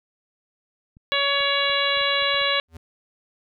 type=clicks; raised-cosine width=5 ms; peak=-37 dBFS; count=8; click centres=0.969 / 1.407 / 1.698 / 1.972 / 2.013 / 2.223 / 2.344 / 2.415 s
type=harmonic tone; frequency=562 Hz; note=C#5; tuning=24 cents sharp; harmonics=1 / 2 / 3 / 4 / 5 / 6 / 7; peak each=-27 / -27 / -27 / -27 / -27 / -27 / -27 dBFS; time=1.12-2.6 s; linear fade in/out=0 ms
type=tone with exponential growth; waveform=square; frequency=81.5 Hz; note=E2; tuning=19 cents flat; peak=-35 dBFS; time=2.68-2.77 s; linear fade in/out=5 ms; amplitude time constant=19 ms
effects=none